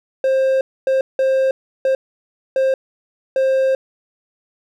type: tone bursts at uneven times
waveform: triangle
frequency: 530 Hz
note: C5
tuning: 22 cents sharp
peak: -11 dBFS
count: 6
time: 0.24-0.61 / 0.87-1.01 / 1.19-1.51 / 1.85-1.95 / 2.56-2.74 / 3.36-3.75 s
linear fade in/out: 2 ms
effects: none